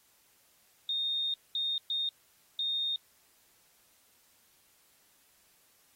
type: tone bursts at uneven times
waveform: sine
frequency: 3679 Hz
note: A#7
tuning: 24 cents flat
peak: -29 dBFS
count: 4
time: 0.89-1.34 / 1.55-1.78 / 1.9-2.09 / 2.59-2.96 s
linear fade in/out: 2 ms
effects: white hiss -66 dBFS RMS until 5.95 s + AAC 48 kbps